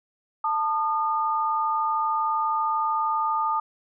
sine tone pair together, 886 / 1218.7 Hz, A5 / D#6, +12 / -36 cents, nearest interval tritone, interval 552 cents, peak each -25 / -24 dBFS, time 0.44-3.6 s, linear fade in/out 5 ms, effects none

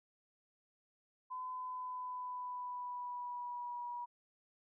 sine tone with pitch glide, 1014 to 966 Hz, B5 to B5, +45 to -39 cents, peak -40 dBFS, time 1.3-4.06 s, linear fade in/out 20 ms, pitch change -84 cents, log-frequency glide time 1.52-3.85 s, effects none

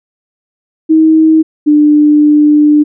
sine tone pair in turn, 317.2 / 298.1 Hz, D#4 / D4, +33 / +26 cents, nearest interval minor second, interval 107 cents, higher first, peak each -3 dBFS, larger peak neither, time 0.89-1.43 / 1.66-2.84 s, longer second, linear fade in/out 20 ms, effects none

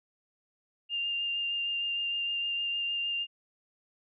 sine tone with vibrato, 2800 Hz, F7, 4 cents sharp, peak -29 dBFS, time 0.89-3.27 s, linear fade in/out 50 ms, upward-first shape sine, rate 6.5 Hz, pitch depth 11 cents each way, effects none

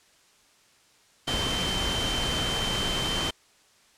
sine tone in noise, 3100 Hz, G7, 20 cents flat, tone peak -29 dBFS, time 1.27-3.31 s, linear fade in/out 10 ms, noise pink, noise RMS -29 dBFS, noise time 1.27-3.31 s, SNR -3 dB, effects white hiss -60 dBFS RMS until 3.97 s + low-pass 8000 Hz 12 dB/octave

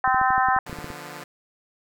harmonic tone, 258 Hz, C4, 24 cents flat, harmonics 3 / 4 / 5 / 6 / 7, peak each -21 / -23 / -25 / -27 / -28 dBFS, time 0.04-0.59 s, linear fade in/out 2 ms
clicks, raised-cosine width 3 ms, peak -23 dBFS, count 12, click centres 0.077 / 0.145 / 0.214 / 0.305 / 0.38 / 0.486 / 0.564 / 0.696 / 0.729 / 0.787 / 0.844 / 0.903 s
5% pulse chord, B diminished, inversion first, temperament equal, 146.83 / 174.61 / 246.9 Hz, D3 / F3 / B3, 0 / 0 / 0 cents, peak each -28 / -29 / -32 dBFS, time 0.66-1.24 s, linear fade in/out 5 ms
effects none

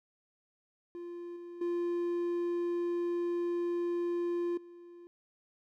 triangle tone with level steps, 347.1 Hz, F4, 11 cents flat, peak -38 / -41 / -28 / -47 dBFS, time 0.95-5.07 s, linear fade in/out 0 ms, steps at 1.36 / 1.61 / 4.57 s, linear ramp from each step 5 ms, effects none

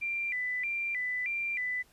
sine tone with vibrato, 2175 Hz, C#7, 33 cents flat, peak -30 dBFS, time 0.01-1.83 s, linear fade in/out 20 ms, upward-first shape square, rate 1.6 Hz, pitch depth 150 cents each way, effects pink hiss -63 dBFS RMS until 1.92 s + resampled to 32000 Hz

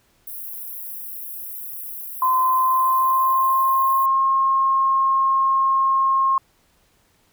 white high-pass noise, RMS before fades -33 dBFS, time 0.27-4.06 s, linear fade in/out 5 ms, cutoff 11000 Hz, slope 48 dB/octave
sine tone with pitch glide, 1031 to 1073.5 Hz, C6 to C6, -26 to +44 cents, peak -15 dBFS, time 2.22-6.38 s, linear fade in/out 2 ms, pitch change +70 cents, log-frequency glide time 2.4-4.23 s
effects pink hiss -61 dBFS RMS until 7.32 s

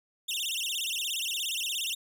sawtooth tone with vibrato, 3163 Hz, G7, 15 cents sharp, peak -27 dBFS, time 0.28-1.95 s, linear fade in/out 10 ms, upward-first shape sine, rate 17 Hz, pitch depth 290 cents each way, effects none

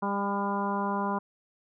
harmonic tone with a mistuned harmonic, 200 Hz, G3, 35 cents sharp, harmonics 1 / 2 / 3 / 4 / 5 / 6 / 7, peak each -31 / -36 / -38 / -35 / -31 / -40 / -41 dBFS, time 0.02-1.19 s, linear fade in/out 10 ms, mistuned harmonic 7, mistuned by +18 cents, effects none

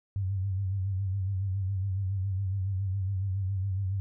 sine tone with vibrato, 96.3 Hz, G2, 30 cents flat, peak -27 dBFS, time 0.16-4 s, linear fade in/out 0 ms, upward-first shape sine, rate 7.2 Hz, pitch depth 68 cents each way, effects none

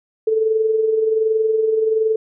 sine tone with amplitude modulation, 440 Hz, A4, in tune, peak -12 dBFS, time 0.27-2.16 s, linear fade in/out 5 ms, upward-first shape sine, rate 21.3 Hz, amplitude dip 50%, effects none

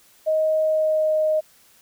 sine tone with pitch glide, 627 to 621.2 Hz, D#5 to D#5, +13 to -3 cents, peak -17 dBFS, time 0.26-1.41 s, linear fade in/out 20 ms, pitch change -16 cents, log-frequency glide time 0.59-1.14 s, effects white hiss -55 dBFS RMS until 1.81 s

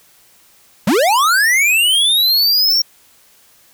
square linear sweep, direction up, 164.81 to 5588 Hz, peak -11 dBFS, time 0.87-2.82 s, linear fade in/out 5 ms, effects white hiss -50 dBFS RMS until 3.73 s

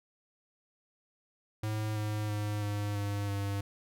square tone with pitch steps, 107.8 / 106.19 / 104.61 / 103.05 / 101.51 / 100 Hz, A2 / G#2 / G#2 / G#2 / G#2 / G2, -35 / +39 / +13 / -13 / -39 / +35 cents, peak -32 dBFS, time 1.63-3.61 s, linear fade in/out 5 ms, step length 330 ms, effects none

